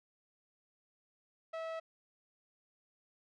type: tone with low-pass filter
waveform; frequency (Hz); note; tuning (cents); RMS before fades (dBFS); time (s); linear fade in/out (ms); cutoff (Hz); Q
sawtooth; 650; E5; -24; -41; 1.53-1.8; 10; 2500; 0.5
effects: none